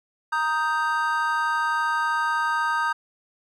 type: chord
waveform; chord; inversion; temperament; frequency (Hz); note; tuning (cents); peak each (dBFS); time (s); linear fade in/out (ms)
triangle; Eb major; second; equal; 932.3 / 1244.5 / 1568; Bb5 / Eb6 / G6; 0 / 0 / 0; -24; 0.32-2.93; 10
effects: none